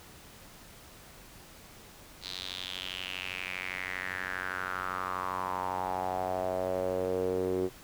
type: tone with band-pass filter sweep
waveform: sawtooth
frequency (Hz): 92.5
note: F#2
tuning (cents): 0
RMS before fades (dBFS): -34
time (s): 2.21-7.7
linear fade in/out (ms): 50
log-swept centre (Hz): 4200 to 380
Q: 4.9
effects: pink hiss -52 dBFS RMS until 7.83 s